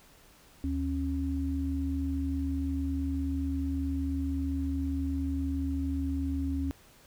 sine tone pair together, 75.9 / 273.1 Hz, D#2 / C#4, -42 / -26 cents, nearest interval octave + minor seventh, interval 2216 cents, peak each -31 / -31 dBFS, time 0.64-6.71 s, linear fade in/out 0 ms, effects pink hiss -58 dBFS RMS until 7.06 s

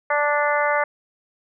harmonic tone, 293 Hz, D4, 4 cents flat, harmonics 2 / 3 / 4 / 5 / 6 / 7, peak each -22 / -24 / -25 / -26 / -27 / -27 dBFS, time 0.1-0.84 s, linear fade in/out 5 ms, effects none

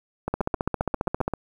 two click trains, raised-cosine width 1 ms, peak -12 / -10 dBFS, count 9 / 15, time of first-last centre 0.28-1.337 / 0.34-1.28 s, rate 7.57 / 14.9 Hz, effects 8-bit

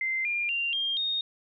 sine tone with pitch steps, 2080 / 2403 / 2776 / 3208 / 3706 Hz, C7 / D7 / F7 / G7 / A#7, -11 / +39 / -11 / +39 / -11 cents, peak -26 dBFS, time 0.01-1.21 s, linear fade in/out 2 ms, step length 240 ms, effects none

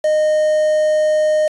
triangle tone with quantisation, 615 Hz, D#5, 20 cents flat, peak -10 dBFS, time 0.04-1.48 s, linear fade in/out 5 ms, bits 5, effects resampled to 24000 Hz

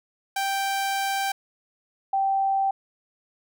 sawtooth / sine tone pair in turn, 784 / 779.8 Hz, G5 / G5, 0 / -9 cents, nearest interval unison, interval 9 cents, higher first, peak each -20 dBFS, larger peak neither, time 0.36-1.32 / 2.13-2.71 s, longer first, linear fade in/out 5 ms, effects none

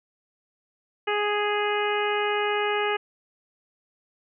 harmonic tone, 415.3 Hz, G#4, in tune, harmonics 1 / 2 / 3 / 4 / 5 / 6 / 7, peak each -26 / -29 / -31 / -32 / -33 / -34 / -34 dBFS, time 1.07-2.97 s, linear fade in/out 10 ms, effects none

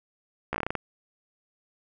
slowing click train, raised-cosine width 0.5 ms, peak -13 dBFS, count 9, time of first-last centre 0.53-0.753 s, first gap 14 ms, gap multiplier 1.19, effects none

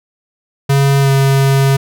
square tone with pitch glide, 138.59 to 136.52 Hz, C#3 to C#3, 0 to -26 cents, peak -9 dBFS, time 0.69-1.77 s, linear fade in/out 10 ms, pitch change -26 cents, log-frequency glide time 1-1.1 s, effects none

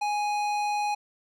sine tone with tanh clipping, 830.6 Hz, G#5, in tune, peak -27 dBFS, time 0.01-0.95 s, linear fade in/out 10 ms, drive 16 dB, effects none

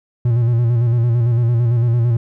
triangle tone with vibrato, 118.4 Hz, A#2, 27 cents sharp, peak -10 dBFS, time 0.25-2.17 s, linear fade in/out 5 ms, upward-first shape square, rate 8.9 Hz, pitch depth 46 cents each way, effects none

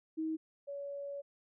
sine tone pair in turn, 317.7 / 564.7 Hz, D#4 / C#5, +36 / +32 cents, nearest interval minor seventh, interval 996 cents, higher second, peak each -33 / -39 dBFS, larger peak first, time 0.17-0.37 / 0.67-1.22 s, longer second, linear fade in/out 20 ms, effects none

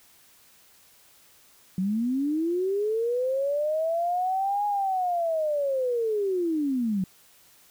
sine linear two-way sweep, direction up then down, 179.8 to 830.6 to 179.8 Hz, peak -23 dBFS, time 1.78-7.04 s, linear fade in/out 2 ms, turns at 4.66 s, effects white hiss -57 dBFS RMS until 7.7 s

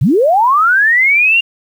sine linear sweep, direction up, 99 to 2821 Hz, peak -7 dBFS, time 0.01-1.41 s, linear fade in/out 10 ms, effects 7-bit

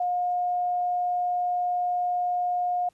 sine tone, 715 Hz, F5, 41 cents sharp, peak -23 dBFS, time 0-2.89 s, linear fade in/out 5 ms, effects pink hiss -68 dBFS RMS until 2.93 s + Opus 32 kbps

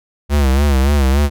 square tone with vibrato, 69.3 Hz, C#2, in tune, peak -11 dBFS, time 0.29-1.3 s, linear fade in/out 50 ms, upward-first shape sine, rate 3.5 Hz, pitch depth 100 cents each way, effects none

